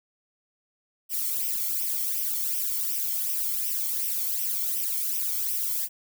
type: noise with flanger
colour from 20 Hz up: violet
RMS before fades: -28 dBFS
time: 1.09-5.89 s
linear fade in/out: 50 ms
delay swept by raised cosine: 0.35 to 0.94 ms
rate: 2.7 Hz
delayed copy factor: +0.7
effects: none